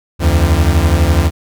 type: beating tone pair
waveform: 40% pulse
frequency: 73.42 / 85.42 Hz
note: D2 / F2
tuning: 0 / -38 cents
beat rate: 12 Hz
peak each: -11 dBFS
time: 0.19-1.31 s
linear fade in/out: 50 ms
effects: none